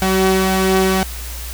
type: tone pair together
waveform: sawtooth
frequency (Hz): 190 / 378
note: F#3 / F#4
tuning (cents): +46 / +37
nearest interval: octave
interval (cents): 1191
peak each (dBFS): -12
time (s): 0.02-1.03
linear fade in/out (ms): 0
effects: added 60 Hz sine -27 dBFS peak until 1.53 s + white hiss -32 dBFS RMS until 1.53 s